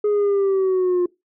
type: linear sweep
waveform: sine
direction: down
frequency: 419.7 to 352.5 Hz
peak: -13 dBFS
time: 0.04-1.06 s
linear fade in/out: 5 ms
effects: noise-tail reverb RT60 0.2 s tail -23 dB re dry + tanh soft clip ceiling -15 dBFS